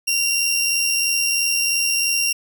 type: tone pair together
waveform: 25% pulse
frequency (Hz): 2756 / 5595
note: F7 / F8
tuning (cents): -24 / +2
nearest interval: octave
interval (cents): 1226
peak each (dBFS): -16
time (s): 0.07-2.33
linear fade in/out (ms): 10
effects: none